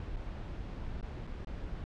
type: noise with dropouts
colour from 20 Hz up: brown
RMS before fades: -40 dBFS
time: 0-1.84 s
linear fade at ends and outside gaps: 1 ms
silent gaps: 0.161-0.167 / 1.011-1.027 / 1.269-1.274 / 1.448-1.471 s
effects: low-pass 4000 Hz 12 dB/octave